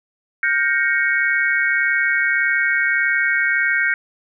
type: chord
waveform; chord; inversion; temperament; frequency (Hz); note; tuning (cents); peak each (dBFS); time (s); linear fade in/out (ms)
sine; G half-diminished seventh; third; equal with one note detuned; 1426.3 / 1568 / 1864.7 / 2217; F6 / G6 / Bb6 / Db7; +36 / 0 / 0 / 0; -24 / -19 / -21 / -21; 0.43-3.94; 2
effects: none